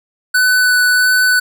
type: tone with vibrato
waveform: square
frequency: 1495 Hz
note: F#6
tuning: 17 cents sharp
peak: -10 dBFS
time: 0.34-1.4 s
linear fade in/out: 10 ms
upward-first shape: sine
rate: 1.5 Hz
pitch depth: 8 cents each way
effects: none